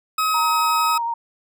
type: tone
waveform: 40% pulse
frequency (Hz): 1272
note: D#6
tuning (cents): +38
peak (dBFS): -17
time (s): 0.18-0.98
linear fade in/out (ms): 5
type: tone with vibrato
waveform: sine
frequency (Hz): 932.3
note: A#5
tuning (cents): 0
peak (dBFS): -21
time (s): 0.34-1.14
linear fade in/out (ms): 5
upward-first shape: sine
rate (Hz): 11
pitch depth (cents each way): 18
effects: none